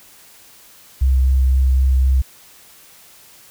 sine tone with vibrato, 65.41 Hz, C2, in tune, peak -11 dBFS, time 1.01-2.22 s, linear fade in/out 10 ms, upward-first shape sine, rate 3.9 Hz, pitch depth 14 cents each way, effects white hiss -46 dBFS RMS until 3.5 s

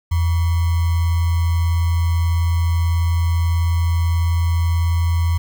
sine tone with sample-and-hold, 84.2 Hz, E2, 37 cents sharp, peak -14 dBFS, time 0.11-5.38 s, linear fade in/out 10 ms, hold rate 1050 Hz, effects none

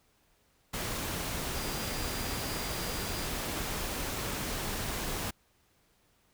sine tone in noise, 4797 Hz, D8, 36 cents sharp, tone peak -45 dBFS, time 1.55-3.26 s, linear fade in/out 10 ms, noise pink, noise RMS -35 dBFS, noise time 0.73-5.31 s, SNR -13 dB, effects pink hiss -69 dBFS RMS until 6.33 s

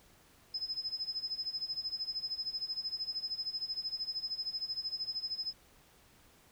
sine tone with tremolo, 5100 Hz, D#8, 42 cents sharp, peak -32 dBFS, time 0.54-5.53 s, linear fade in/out 5 ms, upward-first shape sine, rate 13 Hz, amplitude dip 85%, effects pink hiss -63 dBFS RMS until 6.51 s

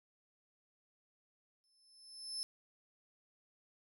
35% pulse tone with exponential growth, 5260 Hz, E8, 5 cents flat, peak -34 dBFS, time 1.64-2.43 s, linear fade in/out 0 ms, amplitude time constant 170 ms, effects none

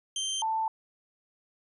25% pulse / sine tone pair in turn, 3136 / 885.6 Hz, G7 / A5, 0 / +11 cents, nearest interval octave + minor seventh, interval 2189 cents, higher first, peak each -26 dBFS, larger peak neither, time 0.16-0.42 / 0.42-0.68 s, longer neither, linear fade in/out 2 ms, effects resampled to 32000 Hz

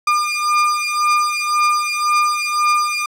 35% pulse beating tone pair, 1205 / 1206.9 Hz, D6 / D6, +44 / +47 cents, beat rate 1.9 Hz, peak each -16 dBFS, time 0.07-3.06 s, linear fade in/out 5 ms, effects low-pass 9000 Hz 12 dB/octave

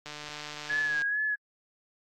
click train, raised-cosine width 0.2 ms, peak -23 dBFS, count 144, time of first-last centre 0.06-1.02 s, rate 149 Hz
sine tone with vibrato, 1677 Hz, G#6, 16 cents sharp, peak -26 dBFS, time 0.69-1.36 s, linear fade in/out 20 ms, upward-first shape sine, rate 2.3 Hz, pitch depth 46 cents each way
effects AAC 48 kbps

